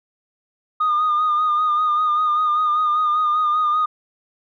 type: tone with vibrato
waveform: sine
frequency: 1225 Hz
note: D#6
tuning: 27 cents flat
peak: -14 dBFS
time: 0.8-3.86 s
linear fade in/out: 10 ms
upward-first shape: sine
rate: 5.1 Hz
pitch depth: 37 cents each way
effects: tanh soft clip ceiling -13 dBFS

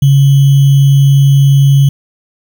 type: tone with sample-and-hold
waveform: sine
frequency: 138.59 Hz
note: C#3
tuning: in tune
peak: -3 dBFS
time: 0.02-1.89 s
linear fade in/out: 5 ms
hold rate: 3150 Hz
effects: none

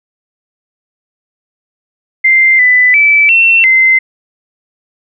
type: tone with pitch steps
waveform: sine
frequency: 2089 / 1996 / 2311 / 2703 / 2069 Hz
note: C7 / B6 / D7 / E7 / C7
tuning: -3 / +18 / -28 / +43 / -20 cents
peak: -4 dBFS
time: 2.24-3.99 s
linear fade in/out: 10 ms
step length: 350 ms
effects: none

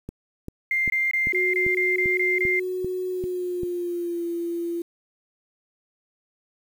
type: click train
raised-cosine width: 3 ms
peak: -20 dBFS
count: 10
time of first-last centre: 0.09-3.633 s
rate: 2.54 Hz
type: tone bursts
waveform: sine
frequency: 2099 Hz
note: C7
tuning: 5 cents sharp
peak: -20 dBFS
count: 9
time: 0.71-2.596 s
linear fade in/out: 2 ms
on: 190 ms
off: 22 ms
type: tone with pitch glide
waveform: sine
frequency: 367.6 to 341 Hz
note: F#4 to F4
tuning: -11 to -41 cents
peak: -25 dBFS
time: 1.33-4.82 s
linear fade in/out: 5 ms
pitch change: -130 cents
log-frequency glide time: 3.11-4.25 s
effects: 8-bit

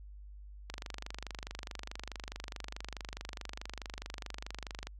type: click train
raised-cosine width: 0.2 ms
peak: -23 dBFS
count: 104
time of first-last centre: 0.7-4.87 s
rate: 24.7 Hz
effects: added 50 Hz sine -47 dBFS peak until 4.99 s

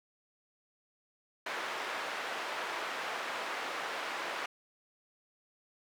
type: band-pass noise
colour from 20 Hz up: white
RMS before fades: -38 dBFS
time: 1.46-4.46 s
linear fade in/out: 5 ms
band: 480 to 1900 Hz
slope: 12 dB/octave
effects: none

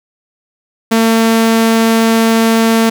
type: tone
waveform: sawtooth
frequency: 225.9 Hz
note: A3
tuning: 46 cents sharp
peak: -4 dBFS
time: 0.91-2.9 s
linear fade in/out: 10 ms
effects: none

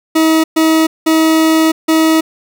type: tone bursts at uneven times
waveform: 40% pulse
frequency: 319.5 Hz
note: D#4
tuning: 46 cents sharp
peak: -7 dBFS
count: 4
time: 0.15-0.44 / 0.56-0.87 / 1.06-1.72 / 1.88-2.21 s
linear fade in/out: 10 ms
effects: none

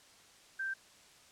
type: tone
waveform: sine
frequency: 1568 Hz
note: G6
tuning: in tune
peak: -34 dBFS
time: 0.59-0.74 s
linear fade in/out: 10 ms
effects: white hiss -60 dBFS RMS until 1.31 s + low-pass 8000 Hz 12 dB/octave

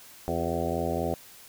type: harmonic tone with a mistuned harmonic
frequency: 84 Hz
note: E2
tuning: 33 cents sharp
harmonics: 1 / 2 / 3 / 4 / 5 / 6 / 7 / 8 / 9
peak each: -35 / -35 / -35 / -35 / -35 / -35 / -35 / -35 / -35 dBFS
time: 0.28-1.14 s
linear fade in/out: 0 ms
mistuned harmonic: 4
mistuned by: +61 cents
effects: white hiss -50 dBFS RMS until 1.48 s

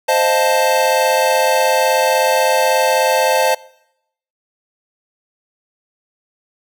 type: chord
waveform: square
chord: F dominant seventh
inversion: second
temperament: equal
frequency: 523.3 / 622.3 / 698.5 / 880 Hz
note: C5 / Eb5 / F5 / A5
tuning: 0 / 0 / 0 / 0 cents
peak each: -17 / -19 / -22 / -17 dBFS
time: 0.08-3.55 s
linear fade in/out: 10 ms
effects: noise-tail reverb RT60 0.8 s tail -23 dB re dry

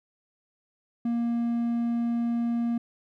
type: tone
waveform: triangle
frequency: 235 Hz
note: A#3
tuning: 14 cents sharp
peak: -22 dBFS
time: 1.05-2.78 s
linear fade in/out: 5 ms
effects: none

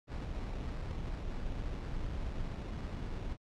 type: noise with sample-and-hold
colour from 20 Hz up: brown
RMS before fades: -38 dBFS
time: 0.07-3.37 s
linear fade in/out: 50 ms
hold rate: 3150 Hz
effects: low-pass 5000 Hz 12 dB/octave + MP3 96 kbps

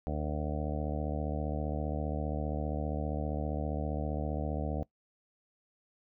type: harmonic tone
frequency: 75.1 Hz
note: D2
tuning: 39 cents sharp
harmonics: 1 / 2 / 3 / 4 / 6 / 7 / 8 / 9 / 10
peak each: -35 / -38 / -40 / -41 / -43 / -43 / -44 / -45 / -45 dBFS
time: 0.07-4.83 s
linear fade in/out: 0 ms
effects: noise-tail reverb RT60 0.1 s tail -20 dB re dry

